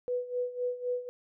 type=tone with tremolo; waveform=sine; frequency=493.9 Hz; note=B4; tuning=in tune; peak=-27 dBFS; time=0.08-1.09 s; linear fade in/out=0 ms; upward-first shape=sine; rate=3.9 Hz; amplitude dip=80%; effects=none